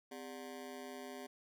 25% pulse ring-modulated tone, 329.6 Hz, E4, in tune, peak -39 dBFS, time 0.11-1.27 s, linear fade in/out 10 ms, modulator 72.7 Hz, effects none

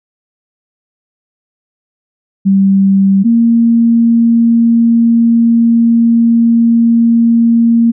sine tone pair in turn, 194.9 / 231.8 Hz, G3 / A#3, -10 / -10 cents, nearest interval minor third, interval 300 cents, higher second, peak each -5 dBFS, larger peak neither, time 2.45-3.24 / 3.24-7.92 s, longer second, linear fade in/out 20 ms, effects none

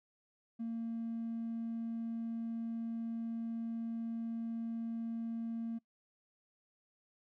triangle tone, 229 Hz, A#3, 31 cents flat, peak -33 dBFS, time 0.59-5.79 s, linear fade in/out 20 ms, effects noise-tail reverb RT60 0.1 s tail -24 dB re dry + tanh soft clip ceiling -33 dBFS

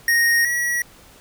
square tone pair in turn, 1864.7 / 1923.8 Hz, A#6 / B6, 0 / -46 cents, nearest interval minor second, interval 54 cents, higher second, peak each -15 / -20 dBFS, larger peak first, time 0.08-0.45 / 0.45-0.82 s, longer neither, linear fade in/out 2 ms, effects pink hiss -48 dBFS RMS until 1.2 s

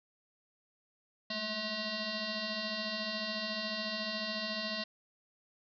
sine tone with frequency modulation, 2350 Hz, D7, 1 cent sharp, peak -34 dBFS, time 1.3-4.84 s, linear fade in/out 5 ms, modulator 426 Hz, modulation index 5.6, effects none

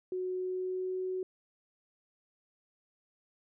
sine tone with pitch glide, 368.3 to 371.7 Hz, F#4 to F#4, -8 to +8 cents, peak -32 dBFS, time 0.12-1.23 s, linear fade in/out 2 ms, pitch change +16 cents, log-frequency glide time 0.36-0.99 s, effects none

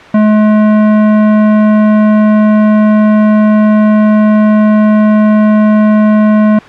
sine tone with tanh clipping, 213.1 Hz, G#3, 45 cents sharp, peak -6 dBFS, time 0.14-6.59 s, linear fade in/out 5 ms, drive 18 dB, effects white hiss -31 dBFS RMS until 6.68 s + low-pass 2000 Hz 12 dB/octave

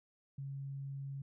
sine tone, 137.8 Hz, C#3, 10 cents flat, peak -40 dBFS, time 0.38-1.22 s, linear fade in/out 5 ms, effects none

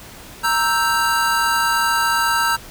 square chord, E diminished, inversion second, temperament equal, 932.3 / 1318.5 / 1568 Hz, Bb5 / E6 / G6, 0 / 0 / 0 cents, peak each -21 dBFS, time 0.43-2.57 s, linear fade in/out 20 ms, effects pink hiss -39 dBFS RMS until 2.7 s

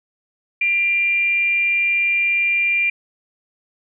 sine tone with frequency modulation, 2381 Hz, D7, 23 cents sharp, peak -15 dBFS, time 0.61-2.9 s, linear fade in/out 5 ms, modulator 392 Hz, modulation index 0.25, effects none

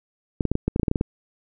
clicks, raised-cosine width 3 ms, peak -8 dBFS, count 12, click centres 0.408 / 0.453 / 0.516 / 0.554 / 0.68 / 0.761 / 0.797 / 0.832 / 0.882 / 0.914 / 0.958 / 1.011 s, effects none

